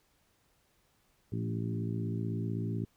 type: harmonic tone with a mistuned harmonic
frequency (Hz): 56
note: A1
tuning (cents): +31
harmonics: 2 / 3 / 4 / 5 / 6 / 7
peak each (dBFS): -34 / -38 / -40 / -42 / -44 / -45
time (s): 1.32-2.85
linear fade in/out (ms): 5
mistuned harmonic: 3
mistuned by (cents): +34
effects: pink hiss -71 dBFS RMS until 2.96 s